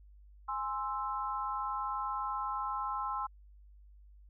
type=chord; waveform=sine; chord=Ab augmented; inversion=none; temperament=equal; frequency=830.6 / 1046.5 / 1318.5 Hz; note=Ab5 / C6 / E6; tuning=0 / 0 / 0 cents; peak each=-39 / -36 / -38 dBFS; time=0.48-3.27 s; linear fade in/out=10 ms; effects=added 50 Hz sine -54 dBFS peak until 4.29 s